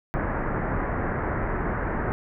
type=low-pass noise; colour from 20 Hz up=pink; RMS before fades=-27 dBFS; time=0.14-2.12 s; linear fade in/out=0 ms; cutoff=1900 Hz; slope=48 dB/octave; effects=none